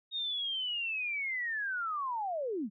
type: linear sweep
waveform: sine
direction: down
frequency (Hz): 3742 to 178.8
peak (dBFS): -32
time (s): 0.11-2.7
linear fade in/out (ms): 50
effects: none